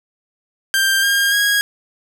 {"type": "tone with pitch steps", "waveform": "sawtooth", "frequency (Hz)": [1581, 1612.4, 1644.3], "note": ["G6", "G6", "G#6"], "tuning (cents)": [14, 48, -18], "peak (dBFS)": -10, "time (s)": [0.74, 1.61], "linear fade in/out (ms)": 0, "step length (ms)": 290, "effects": []}